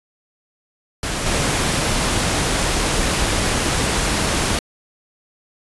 pink noise with level steps, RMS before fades -23 / -19 dBFS, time 1.03-4.59 s, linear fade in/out 2 ms, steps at 1.26 s, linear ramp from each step 2 ms, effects resampled to 24000 Hz

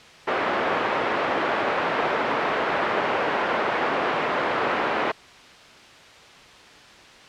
pink band-pass noise, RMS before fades -24 dBFS, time 0.27-5.12 s, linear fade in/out 10 ms, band 430 to 1800 Hz, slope 12 dB/octave, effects white hiss -46 dBFS RMS until 7.28 s + low-pass 4000 Hz 12 dB/octave

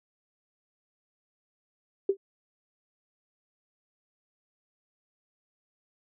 sine tone with exponential decay, 392.5 Hz, G4, 2 cents sharp, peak -17 dBFS, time 2.09-2.17 s, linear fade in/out 5 ms, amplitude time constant 17 ms, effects none

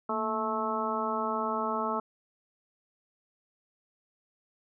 harmonic tone with a mistuned harmonic, 218.1 Hz, A3, 15 cents flat, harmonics 1 / 2 / 3 / 4 / 5 / 6, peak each -36 / -36 / -36 / -35 / -34 / -34 dBFS, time 0.09-2 s, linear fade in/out 5 ms, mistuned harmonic 1, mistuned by +86 cents, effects none

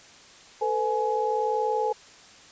sine tone cluster, 443.5 / 504 / 842 Hz, A4 / B4 / G#5, +14 / +35 / +24 cents, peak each -27 / -29 / -26 dBFS, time 0.61-1.93 s, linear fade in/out 10 ms, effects white hiss -50 dBFS RMS until 2.51 s + resampled to 16000 Hz

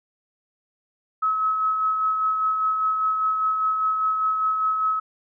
sine tone with tremolo, 1286 Hz, E6, 43 cents flat, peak -18 dBFS, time 1.22-5 s, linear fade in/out 10 ms, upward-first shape sine, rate 5 Hz, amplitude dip 35%, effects none

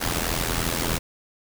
pink noise with amplitude modulation, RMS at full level -22 dBFS, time 0-0.99 s, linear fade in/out 20 ms, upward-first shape sine, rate 83 Hz, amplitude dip 80%, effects none

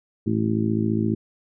harmonic tone, 54.7 Hz, A1, 9 cents flat, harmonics 2 / 3 / 4 / 5 / 6 / 7, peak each -26 / -31 / -23 / -32 / -26 / -31 dBFS, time 0.26-1.15 s, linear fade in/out 10 ms, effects none

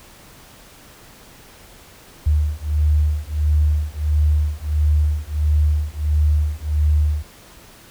sine beating tone pair, 74.6 / 76.1 Hz, D2 / D#2, +28 / -38 cents, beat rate 1.5 Hz, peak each -18 dBFS, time 2.26-7.23 s, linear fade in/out 10 ms, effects pink hiss -45 dBFS RMS until 7.9 s

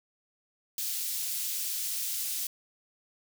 white high-pass noise, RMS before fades -33 dBFS, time 0.78-2.47 s, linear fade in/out 2 ms, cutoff 3800 Hz, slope 12 dB/octave, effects none

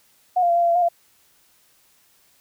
sine tone with pitch steps, 728 / 696 / 685 / 692 / 686 / 681 / 711 / 685 Hz, F#5 / F5 / F5 / F5 / F5 / F5 / F5 / F5, -28 / -6 / -34 / -16 / -31 / -44 / +31 / -34 cents, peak -15 dBFS, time 0.36-0.888 s, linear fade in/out 10 ms, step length 66 ms, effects white hiss -59 dBFS RMS until 2.4 s

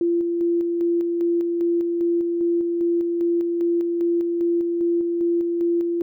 sine tone with tremolo, 342.3 Hz, F4, 35 cents flat, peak -17 dBFS, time 0.01-6.02 s, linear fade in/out 2 ms, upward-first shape square, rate 2.5 Hz, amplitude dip 30%, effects none

